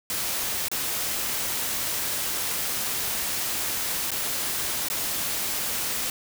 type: noise with dropouts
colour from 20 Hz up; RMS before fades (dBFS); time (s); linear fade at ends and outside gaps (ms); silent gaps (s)
white; -28; 0.1-6.1; 1; 0.684-0.715 / 4.106-4.116 / 4.885-4.9
effects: none